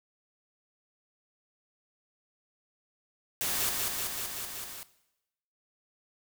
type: noise with echo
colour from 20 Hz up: white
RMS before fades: -31 dBFS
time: 3.41-3.69 s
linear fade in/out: 0 ms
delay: 190 ms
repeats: 6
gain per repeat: -2 dB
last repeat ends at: 4.83 s
effects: noise-tail reverb RT60 0.9 s tail -17 dB re dry